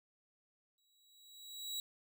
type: tone with exponential growth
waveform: sawtooth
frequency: 3888 Hz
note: B7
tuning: 28 cents flat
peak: -34 dBFS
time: 0.78-1.8 s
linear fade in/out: 1 ms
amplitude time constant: 220 ms
effects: none